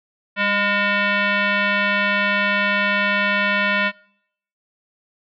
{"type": "tone with frequency modulation", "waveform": "sine", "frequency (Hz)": 200, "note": "G3", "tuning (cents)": 35, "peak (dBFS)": -16, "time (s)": [0.36, 3.92], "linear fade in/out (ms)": 50, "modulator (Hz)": 815, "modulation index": 3.1, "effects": ["noise-tail reverb RT60 0.7 s tail -24 dB re dry"]}